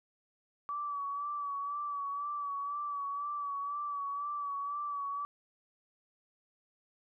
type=tone with vibrato; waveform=sine; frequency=1147 Hz; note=D6; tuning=41 cents flat; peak=-34 dBFS; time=0.69-5.25 s; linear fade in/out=0 ms; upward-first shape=sine; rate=2 Hz; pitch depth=39 cents each way; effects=none